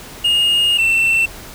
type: tone pair in turn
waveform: triangle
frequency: 2847 / 2687 Hz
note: F7 / E7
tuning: +33 / +33 cents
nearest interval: minor second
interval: 100 cents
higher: first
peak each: -10 dBFS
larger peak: neither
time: 0.24-0.78 / 0.78-1.26 s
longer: first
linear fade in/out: 10 ms
effects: pink hiss -35 dBFS RMS until 1.54 s